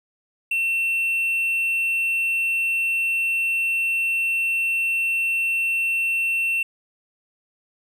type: tone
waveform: triangle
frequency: 2700 Hz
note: E7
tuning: 41 cents sharp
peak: -18 dBFS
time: 0.51-6.63 s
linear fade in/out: 5 ms
effects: none